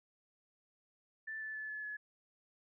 sine tone with pitch steps, 1763 / 1747.8 / 1732.7 / 1717.8 / 1702.9 Hz, A6 / A6 / A6 / A6 / G#6, +3 / -12 / -27 / -42 / +43 cents, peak -40 dBFS, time 1.27-1.97 s, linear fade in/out 10 ms, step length 140 ms, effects none

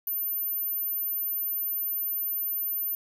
sine tone, 13490 Hz, G#9, 26 cents sharp, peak -27 dBFS, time 0.07-2.95 s, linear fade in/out 2 ms, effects none

